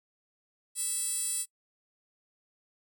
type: tone with high-pass filter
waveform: 10% pulse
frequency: 659.3 Hz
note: E5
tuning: in tune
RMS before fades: -32 dBFS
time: 0.75-1.46 s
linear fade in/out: 50 ms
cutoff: 7900 Hz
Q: 3.9
effects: noise-tail reverb RT60 0.1 s tail -25 dB re dry